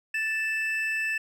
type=tone pair together; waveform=triangle; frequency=1760 / 2637 Hz; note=A6 / E7; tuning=0 / 0 cents; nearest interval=perfect fifth; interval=700 cents; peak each=-27 dBFS; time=0.14-1.18 s; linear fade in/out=5 ms; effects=none